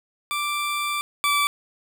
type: tone pair in turn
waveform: 20% pulse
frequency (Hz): 1174.7 / 1158.5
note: D6 / D6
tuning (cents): 0 / -24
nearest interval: unison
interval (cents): 24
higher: first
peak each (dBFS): -19 / -14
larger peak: second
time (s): 0.31-1.01 / 1.24-1.47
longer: first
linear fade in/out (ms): 0
effects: none